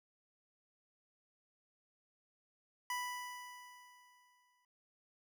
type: tone with exponential decay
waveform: 25% pulse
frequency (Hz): 987.8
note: B5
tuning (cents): 0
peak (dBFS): -32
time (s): 2.9-4.65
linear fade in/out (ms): 2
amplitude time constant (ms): 380
effects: none